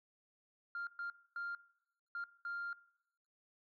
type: tone bursts at uneven times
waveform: sine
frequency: 1396.9 Hz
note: F6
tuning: in tune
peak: -38 dBFS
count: 5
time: 0.75-0.87 / 0.99-1.1 / 1.36-1.55 / 2.15-2.24 / 2.45-2.73 s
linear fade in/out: 2 ms
effects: noise-tail reverb RT60 0.8 s tail -20 dB re dry + tanh soft clip ceiling -36 dBFS